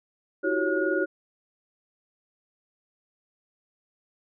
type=tone cluster; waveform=sine; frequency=320.5 / 364.1 / 384.3 / 553 / 1441 Hz; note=E4 / F#4 / G4 / C#5 / F#6; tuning=-49 / -28 / -34 / -4 / -46 cents; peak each=-29 dBFS; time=0.43-1.06 s; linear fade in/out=20 ms; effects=none